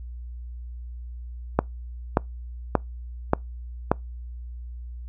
click train, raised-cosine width 1 ms, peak -3 dBFS, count 5, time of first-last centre 1.59-3.916 s, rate 1.72 Hz, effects noise-tail reverb RT60 0.2 s tail -26 dB re dry + added 60 Hz sine -34 dBFS peak until 5.08 s

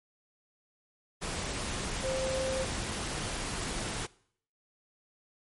sine tone in noise, 526 Hz, C5, 9 cents sharp, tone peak -31 dBFS, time 2.03-2.65 s, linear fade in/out 20 ms, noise pink, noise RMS -35 dBFS, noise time 1.21-4.07 s, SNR +1 dB, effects noise-tail reverb RT60 0.6 s tail -21 dB re dry + MP3 48 kbps

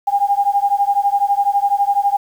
sine beating tone pair, 800 / 812 Hz, G5 / G#5, +35 / -39 cents, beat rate 12 Hz, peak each -16 dBFS, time 0.07-2.17 s, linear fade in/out 10 ms, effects 7-bit

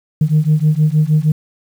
sine beating tone pair, 150.5 / 156.9 Hz, D3 / D#3, +43 / +15 cents, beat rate 6.4 Hz, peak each -12 dBFS, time 0.21-1.32 s, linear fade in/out 5 ms, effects tanh soft clip ceiling -5 dBFS + 7-bit

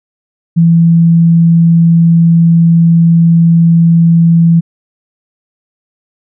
sine tone, 167.1 Hz, E3, 24 cents sharp, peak -3 dBFS, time 0.56-4.61 s, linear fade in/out 20 ms, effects none

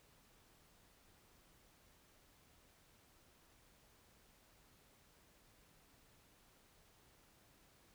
silence, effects pink hiss -69 dBFS RMS until 7.94 s

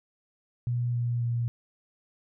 sine tone with pitch steps, 121.1 / 119.85 / 118.61 Hz, B2 / A#2 / A#2, -34 / +48 / +30 cents, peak -25 dBFS, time 0.67-1.48 s, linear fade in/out 0 ms, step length 270 ms, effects none

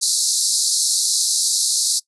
pink band-pass noise, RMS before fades -19 dBFS, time 0.01-2 s, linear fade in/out 20 ms, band 4000 to 11000 Hz, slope 96 dB/octave, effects noise-tail reverb RT60 0.1 s tail -21 dB re dry

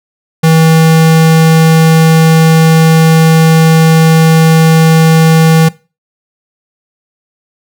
square tone, 161.2 Hz, E3, 38 cents flat, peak -4 dBFS, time 0.43-5.69 s, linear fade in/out 10 ms, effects noise-tail reverb RT60 0.3 s tail -20 dB re dry

